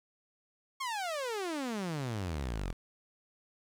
sawtooth exponential sweep, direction down, 1108.7 to 40.18 Hz, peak -30 dBFS, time 0.8-2.73 s, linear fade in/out 10 ms, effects low-pass 10000 Hz 12 dB/octave + 10-bit

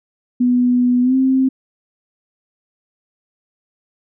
sine tone with pitch glide, 246.9 to 263.1 Hz, B3 to C4, 0 to +10 cents, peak -11 dBFS, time 0.4-1.49 s, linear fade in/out 10 ms, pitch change +110 cents, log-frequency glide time 1.02-1.15 s, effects none

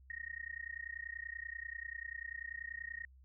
sine tone with amplitude modulation, 1864.7 Hz, A#6, in tune, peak -38 dBFS, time 0.1-3.05 s, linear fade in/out 2 ms, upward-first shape sine, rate 30.3 Hz, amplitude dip 100%, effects added 65 Hz sine -58 dBFS peak until 3.24 s

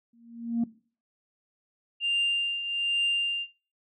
sine tone with exponential growth, 233.1 Hz, A#3, in tune, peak -19 dBFS, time 0.13-0.64 s, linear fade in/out 5 ms, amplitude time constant 110 ms
sine tone with tremolo, 2794 Hz, F7, in tune, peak -21 dBFS, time 2-3.47 s, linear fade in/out 50 ms, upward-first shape triangle, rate 1.2 Hz, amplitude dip 70%
effects noise-tail reverb RT60 0.4 s tail -19 dB re dry + tanh soft clip ceiling -20 dBFS

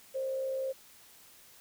sine tone with frequency modulation, 530 Hz, C5, 22 cents sharp, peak -31 dBFS, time 0.14-0.73 s, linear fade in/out 20 ms, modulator 65 Hz, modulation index 0.27, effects white hiss -57 dBFS RMS until 1.6 s

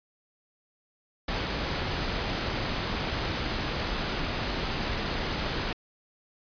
pink noise, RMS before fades -30 dBFS, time 1.28-5.73 s, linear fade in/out 5 ms, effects resampled to 11025 Hz

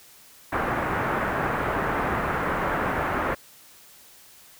white low-pass noise, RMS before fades -26 dBFS, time 0.52-3.35 s, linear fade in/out 10 ms, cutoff 1600 Hz, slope 24 dB/octave, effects white hiss -51 dBFS RMS until 4.59 s

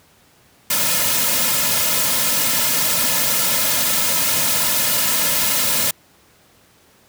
white noise with comb filter, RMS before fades -18 dBFS, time 0.7-5.91 s, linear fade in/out 5 ms, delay 2.6 ms, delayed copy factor -0.85, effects pink hiss -53 dBFS RMS until 7.08 s + high-pass 80 Hz 12 dB/octave

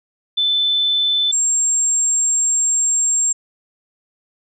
sine tone pair in turn, 3520 / 7459 Hz, A7 / A#8, 0 / 0 cents, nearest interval octave + minor second, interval 1300 cents, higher second, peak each -14 / -14 dBFS, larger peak neither, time 0.37-1.32 / 1.32-3.33 s, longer second, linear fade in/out 10 ms, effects none

